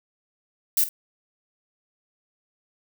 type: noise with echo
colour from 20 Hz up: violet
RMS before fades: -20 dBFS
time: 0.77-0.84 s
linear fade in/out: 2 ms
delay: 50 ms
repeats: 1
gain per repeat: -14 dB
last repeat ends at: 0.89 s
effects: none